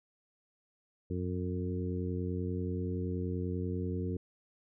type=harmonic tone with a mistuned harmonic; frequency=90.4 Hz; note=F#2; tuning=40 cents flat; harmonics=1 / 2 / 3 / 4 / 5; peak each=-35 / -38 / -40 / -41 / -42 dBFS; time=1.1-4.17 s; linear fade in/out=5 ms; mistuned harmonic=1; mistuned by=+16 cents; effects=none